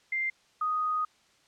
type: tone pair in turn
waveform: sine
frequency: 2094 / 1245.1 Hz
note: C7 / D#6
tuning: +1 / +1 cents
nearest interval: major sixth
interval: 900 cents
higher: first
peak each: -27 / -26 dBFS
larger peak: second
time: 0.12-0.3 / 0.61-1.05 s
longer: second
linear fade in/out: 5 ms
effects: white hiss -64 dBFS RMS until 1.47 s + low-pass 6000 Hz 12 dB/octave